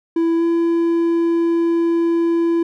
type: tone with pitch glide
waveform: triangle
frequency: 331.9 to 336.1 Hz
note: E4 to E4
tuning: +12 to +34 cents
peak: -12 dBFS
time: 0.16-2.63 s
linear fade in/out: 5 ms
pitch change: +22 cents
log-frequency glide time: 0.37-0.43 s
effects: none